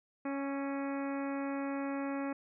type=harmonic tone with a mistuned harmonic; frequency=277.2 Hz; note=C#4; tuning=in tune; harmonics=1 / 2 / 3 / 4 / 5 / 6 / 7 / 8 / 9; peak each=-35 / -41 / -45 / -47 / -49 / -51 / -52 / -53 / -54 dBFS; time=0.25-2.33 s; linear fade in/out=5 ms; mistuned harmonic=5; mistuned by=-24 cents; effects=none